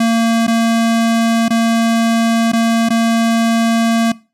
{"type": "tone with dropouts", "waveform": "square", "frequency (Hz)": 228.7, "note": "A#3", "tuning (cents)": -33, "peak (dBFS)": -11, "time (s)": [0, 4.12], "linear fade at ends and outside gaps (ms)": 5, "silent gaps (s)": [[0.468, 0.478], [1.483, 1.504], [2.519, 2.532], [2.889, 2.903]], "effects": ["noise-tail reverb RT60 0.3 s tail -20 dB re dry", "low-pass 11000 Hz 12 dB/octave"]}